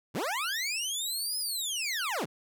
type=linear two-way sweep; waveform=20% pulse; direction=up then down; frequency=84.9 to 5130 to 84.9 Hz; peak=-25 dBFS; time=0.14-2.26 s; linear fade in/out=20 ms; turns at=1.38 s; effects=none